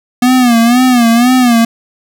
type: tone with vibrato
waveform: square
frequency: 242.4 Hz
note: B3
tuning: 32 cents flat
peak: -6 dBFS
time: 0.22-1.65 s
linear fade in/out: 5 ms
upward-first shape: sine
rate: 2 Hz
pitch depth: 100 cents each way
effects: none